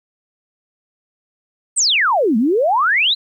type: exponential two-way sweep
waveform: sine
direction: down then up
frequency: 8930 to 207.7 to 4185 Hz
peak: -12 dBFS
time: 1.76-3.15 s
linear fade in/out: 20 ms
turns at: 2.37 s
effects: 9-bit